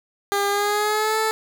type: tone with pitch glide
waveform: 15% pulse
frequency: 402.4 to 438.8 Hz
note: G4 to A4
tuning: +45 to -5 cents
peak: -13 dBFS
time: 0.32-1.31 s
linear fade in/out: 0 ms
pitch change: +150 cents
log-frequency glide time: 0.48-1.18 s
effects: none